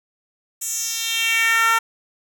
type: tone with high-pass filter sweep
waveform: 10% pulse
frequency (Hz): 455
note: A#4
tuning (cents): -42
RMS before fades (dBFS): -20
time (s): 0.61-1.79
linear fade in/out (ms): 10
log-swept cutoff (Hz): 8400 to 1100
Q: 2.6
effects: none